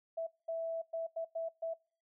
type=tone bursts at uneven times; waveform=sine; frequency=658 Hz; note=E5; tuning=3 cents flat; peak=-34 dBFS; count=6; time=0.17-0.27 / 0.48-0.82 / 0.93-1.07 / 1.16-1.25 / 1.35-1.49 / 1.62-1.74 s; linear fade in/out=10 ms; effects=noise-tail reverb RT60 0.4 s tail -25 dB re dry